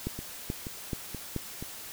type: two click trains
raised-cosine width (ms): 3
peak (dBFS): -24 / -18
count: 4 / 4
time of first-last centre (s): 0.19-1.625 / 0.07-1.363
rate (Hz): 2.09 / 2.32
effects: white hiss -43 dBFS RMS until 1.92 s